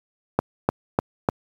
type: click train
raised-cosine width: 1 ms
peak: -3 dBFS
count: 4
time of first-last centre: 0.39-1.288 s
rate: 3.34 Hz
effects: high-pass 80 Hz 12 dB/octave + 7-bit